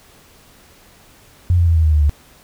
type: tone with pitch steps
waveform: sine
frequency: 88.6 / 85.78 / 83.05 / 80.41 / 77.85 / 75.37 / 72.97 Hz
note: F2 / F2 / E2 / E2 / D#2 / D2 / D2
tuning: +25 / -31 / +13 / -42 / +2 / +45 / -11 cents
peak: -10 dBFS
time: 1.5-2.095 s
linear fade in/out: 0 ms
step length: 85 ms
effects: pink hiss -48 dBFS RMS until 2.43 s